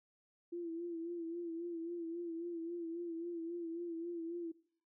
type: tone with vibrato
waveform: sine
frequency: 337.9 Hz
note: E4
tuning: 43 cents sharp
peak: -39 dBFS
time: 0.52-4.52 s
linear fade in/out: 10 ms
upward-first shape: sine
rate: 3.7 Hz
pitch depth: 53 cents each way
effects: noise-tail reverb RT60 0.5 s tail -19 dB re dry